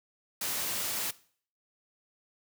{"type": "noise", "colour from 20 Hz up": "white", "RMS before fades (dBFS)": -33, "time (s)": [0.41, 1.11], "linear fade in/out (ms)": 5, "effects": ["noise-tail reverb RT60 0.5 s tail -19 dB re dry", "high-pass 100 Hz 12 dB/octave"]}